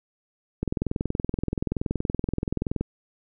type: click train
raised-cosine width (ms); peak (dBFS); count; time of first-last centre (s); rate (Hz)
3; -12; 47; 0.63-2.81; 21.1
effects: none